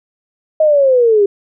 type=linear sweep; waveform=sine; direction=down; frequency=634 to 392 Hz; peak=-7 dBFS; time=0.6-1.26 s; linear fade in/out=5 ms; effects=none